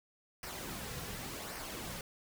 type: noise with flanger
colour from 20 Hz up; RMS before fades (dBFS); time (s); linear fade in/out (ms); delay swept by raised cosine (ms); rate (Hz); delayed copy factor
pink; -43; 0.43-2.01; 2; 0.27 to 3.37; 0.89; -0.5
effects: none